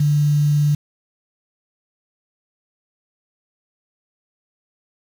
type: tone with quantisation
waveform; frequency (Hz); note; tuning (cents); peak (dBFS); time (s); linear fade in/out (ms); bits
sine; 147.1; D3; +3; -13; 0-0.75; 5; 6
effects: none